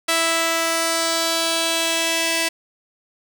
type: tone pair together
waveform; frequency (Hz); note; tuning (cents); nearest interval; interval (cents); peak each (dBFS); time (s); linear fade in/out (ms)
5% pulse; 329.6 / 659.3; E4 / E5; 0 / 0; octave; 1200; -10; 0.08-2.49; 10
effects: none